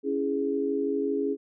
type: chord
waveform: sine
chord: C# minor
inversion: none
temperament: equal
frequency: 277.2 / 329.6 / 415.3 Hz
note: C#4 / E4 / G#4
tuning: 0 / 0 / 0 cents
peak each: -29 / -33 / -27 dBFS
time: 0.03-1.37 s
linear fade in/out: 50 ms
effects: none